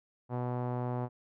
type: tone with low-pass filter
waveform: sawtooth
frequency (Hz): 123.47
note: B2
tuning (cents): 0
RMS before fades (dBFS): -34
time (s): 0.29-1.09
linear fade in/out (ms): 50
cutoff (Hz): 880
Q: 1.9
effects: none